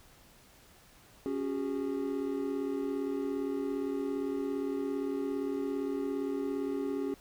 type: chord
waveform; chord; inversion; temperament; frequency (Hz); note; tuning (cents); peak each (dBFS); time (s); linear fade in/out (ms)
triangle; C# suspended fourth; none; equal with one note detuned; 277.2 / 370 / 407.5; C#4 / F#4 / G#4; 0 / 0 / -33; -32 / -36 / -34; 1.26-7.14; 0
effects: pink hiss -59 dBFS RMS until 7.2 s